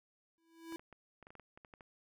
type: tone with exponential growth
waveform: square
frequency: 329.6 Hz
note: E4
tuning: in tune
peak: -40 dBFS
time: 0.38-0.76 s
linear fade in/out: 0 ms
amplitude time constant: 82 ms
type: clicks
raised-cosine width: 0.5 ms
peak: -39 dBFS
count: 12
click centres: 0.724 / 0.795 / 0.927 / 1.227 / 1.269 / 1.305 / 1.353 / 1.397 / 1.575 / 1.648 / 1.738 / 1.808 s
effects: none